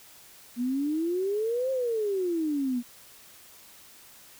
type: exponential two-way sweep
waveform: sine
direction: up then down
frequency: 235.9 to 535 to 235.9 Hz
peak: -25 dBFS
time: 0.56-2.83 s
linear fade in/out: 50 ms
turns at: 1.71 s
effects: white hiss -52 dBFS RMS until 4.39 s